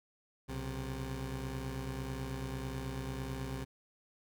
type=tone pair together; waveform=20% pulse; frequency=61.74 / 132.61 Hz; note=B1 / C3; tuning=0 / +24 cents; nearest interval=octave + minor second; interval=1324 cents; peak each=-36 / -35 dBFS; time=0.48-3.65 s; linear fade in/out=20 ms; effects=none